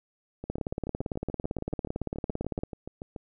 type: two click trains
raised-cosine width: 2 ms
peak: -24 / -17 dBFS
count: 20 / 39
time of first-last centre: 0.44-3.162 / 0.5-2.635 s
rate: 6.98 / 17.8 Hz
effects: none